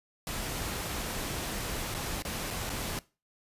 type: noise with dropouts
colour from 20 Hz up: pink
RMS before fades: -35 dBFS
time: 0.27-2.99 s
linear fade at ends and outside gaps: 1 ms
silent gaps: 1.942-1.947 / 2.222-2.25 / 2.505-2.508 / 2.695-2.7 s
effects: noise-tail reverb RT60 0.3 s tail -20 dB re dry + resampled to 32000 Hz